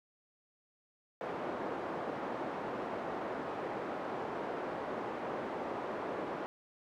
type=band-pass noise; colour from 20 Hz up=pink; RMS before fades=-39 dBFS; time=1.21-6.46 s; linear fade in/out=0 ms; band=350 to 990 Hz; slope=12 dB/octave; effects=none